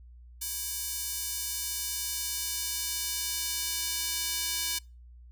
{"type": "tone with high-pass filter sweep", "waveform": "square", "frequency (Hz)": 329.6, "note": "E4", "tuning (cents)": 0, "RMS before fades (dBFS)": -33, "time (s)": [0.41, 4.79], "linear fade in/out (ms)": 10, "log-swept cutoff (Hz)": [7400, 3900], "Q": 0.75, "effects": ["noise-tail reverb RT60 0.3 s tail -26 dB re dry", "added 60 Hz sine -48 dBFS peak until 5.31 s"]}